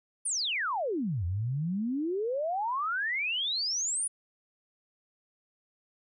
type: exponential two-way sweep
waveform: sine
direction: down then up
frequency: 9956 to 83.2 to 9956 Hz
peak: -28 dBFS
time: 0.25-4.08 s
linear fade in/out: 10 ms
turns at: 1.25 s
effects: none